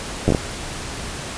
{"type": "slowing click train", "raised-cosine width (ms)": 2, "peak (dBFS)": -3, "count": 5, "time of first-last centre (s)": [0.28, 0.348], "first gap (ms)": 10, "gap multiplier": 1.37, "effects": ["pink hiss -30 dBFS RMS until 1.37 s", "resampled to 22050 Hz"]}